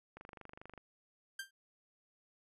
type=click train; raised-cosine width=0.5 ms; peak=-35 dBFS; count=16; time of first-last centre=0.17-0.777 s; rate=24.7 Hz
type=tone with exponential decay; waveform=sawtooth; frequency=1579 Hz; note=G6; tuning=12 cents sharp; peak=-34 dBFS; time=1.39-1.51 s; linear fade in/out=5 ms; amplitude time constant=26 ms
effects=resampled to 32000 Hz